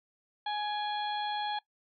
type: harmonic tone with a mistuned harmonic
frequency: 836 Hz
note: G#5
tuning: 11 cents sharp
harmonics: 1 / 2 / 3 / 4 / 5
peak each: -32 / -41 / -49 / -40 / -45 dBFS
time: 0.46-1.59 s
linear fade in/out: 5 ms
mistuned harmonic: 3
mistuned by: -57 cents
effects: noise-tail reverb RT60 0.1 s tail -20 dB re dry